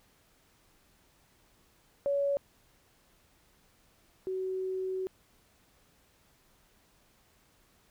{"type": "tone pair in turn", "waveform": "sine", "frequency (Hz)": [563, 375.8], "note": ["C#5", "F#4"], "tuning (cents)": [27, 27], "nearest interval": "perfect fifth", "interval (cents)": 700, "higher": "first", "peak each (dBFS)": [-26, -31], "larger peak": "first", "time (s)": [[2.06, 2.37], [4.27, 5.07]], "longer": "second", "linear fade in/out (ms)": 0, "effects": ["pink hiss -66 dBFS RMS until 7.9 s"]}